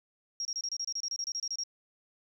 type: tone bursts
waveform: triangle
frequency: 5600 Hz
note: F8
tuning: 4 cents sharp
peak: -28 dBFS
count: 16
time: 0.4-1.636 s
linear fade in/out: 2 ms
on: 51 ms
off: 28 ms
effects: tanh soft clip ceiling -30 dBFS